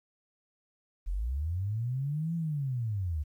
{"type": "linear two-way sweep", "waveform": "sine", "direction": "up then down", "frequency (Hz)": [38.83, 170, 70.2], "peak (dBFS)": -29, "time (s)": [1.06, 3.24], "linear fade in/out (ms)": 20, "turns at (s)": 2.35, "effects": ["11-bit"]}